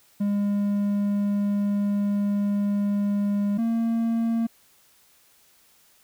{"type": "tone pair in turn", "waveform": "triangle", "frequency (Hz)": [203.2, 229], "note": ["G#3", "A#3"], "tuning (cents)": [-38, -31], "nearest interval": "major second", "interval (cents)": 207, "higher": "second", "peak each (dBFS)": -19, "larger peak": "neither", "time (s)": [[0.2, 3.58], [3.58, 4.47]], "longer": "first", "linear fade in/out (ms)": 10, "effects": ["white hiss -59 dBFS RMS until 6.03 s"]}